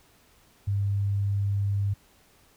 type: tone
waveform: sine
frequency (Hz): 100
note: G2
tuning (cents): +35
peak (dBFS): -23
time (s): 0.67-1.94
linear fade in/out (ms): 10
effects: pink hiss -60 dBFS RMS until 2.56 s